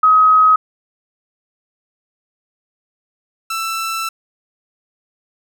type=tone pair in turn; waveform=sine / sawtooth; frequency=1267 / 1330.8 Hz; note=D#6 / E6; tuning=+31 / +16 cents; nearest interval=minor second; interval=85 cents; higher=second; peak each=-7 / -16 dBFS; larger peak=first; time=0.03-0.56 / 3.5-4.09 s; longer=second; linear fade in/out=5 ms; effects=none